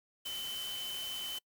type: tone in noise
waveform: sine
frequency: 3049 Hz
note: G7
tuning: 49 cents flat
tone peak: -38 dBFS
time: 0.25-1.39 s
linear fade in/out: 10 ms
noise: white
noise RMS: -45 dBFS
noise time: 0.25-1.39 s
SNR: +4 dB
effects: noise-tail reverb RT60 0.1 s tail -25 dB re dry